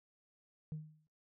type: tone with exponential decay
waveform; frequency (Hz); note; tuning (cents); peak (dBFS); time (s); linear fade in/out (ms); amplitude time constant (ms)
sine; 154.5; D#3; -12; -35; 0.72-1.07; 0; 75
effects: noise-tail reverb RT60 0.3 s tail -20 dB re dry + tanh soft clip ceiling -36 dBFS